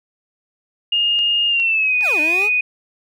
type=tone with pitch glide; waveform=sine; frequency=2837 to 2484 Hz; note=F7 to D#7; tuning=+27 to -3 cents; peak=-14 dBFS; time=0.92-2.61 s; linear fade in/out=5 ms; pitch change=-230 cents; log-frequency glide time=1.48-1.96 s
type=click train; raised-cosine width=0.2 ms; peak=-19 dBFS; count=4; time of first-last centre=1.19-2.42 s; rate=2.44 Hz
type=exponential two-way sweep; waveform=25% pulse; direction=down then up; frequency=987.8 to 293.7 to 440.5 Hz; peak=-21 dBFS; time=2.01-2.5 s; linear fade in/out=50 ms; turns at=2.2 s
effects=none